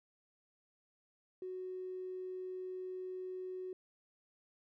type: tone with tanh clipping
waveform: triangle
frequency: 370 Hz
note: F#4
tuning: in tune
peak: -40 dBFS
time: 1.42-3.73 s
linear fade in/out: 2 ms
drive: 2 dB
effects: none